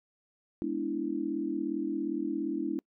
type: chord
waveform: sine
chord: E dominant seventh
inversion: first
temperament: equal with one note detuned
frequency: 207.7 / 246.9 / 292.3 / 329.6 Hz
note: G#3 / B3 / D4 / E4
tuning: 0 / 0 / -8 / 0 cents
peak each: -39 / -39 / -33 / -33 dBFS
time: 0.62-2.79 s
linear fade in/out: 0 ms
effects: noise-tail reverb RT60 0.1 s tail -26 dB re dry